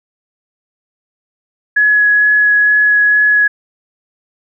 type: tone with vibrato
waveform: sine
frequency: 1685 Hz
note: G#6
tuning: 25 cents sharp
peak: -7 dBFS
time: 1.76-3.48 s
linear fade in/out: 10 ms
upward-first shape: sine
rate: 2.2 Hz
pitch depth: 9 cents each way
effects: none